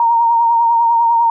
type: tone with vibrato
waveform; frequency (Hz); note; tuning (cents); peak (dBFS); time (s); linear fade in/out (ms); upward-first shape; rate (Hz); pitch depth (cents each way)
sine; 930; A#5; -4; -9; 0-1.3; 2; triangle; 10; 36
effects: none